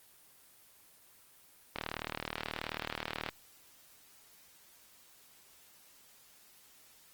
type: click train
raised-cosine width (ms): 0.3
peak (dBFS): -18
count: 60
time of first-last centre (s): 1.76-3.288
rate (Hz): 38.6
effects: white hiss -61 dBFS RMS until 7.13 s + Opus 24 kbps